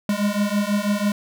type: beating tone pair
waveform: square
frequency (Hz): 202.3 / 208.4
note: G#3 / G#3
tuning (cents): -45 / +6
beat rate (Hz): 6.1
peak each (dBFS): -23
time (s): 0.09-1.12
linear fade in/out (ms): 2
effects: none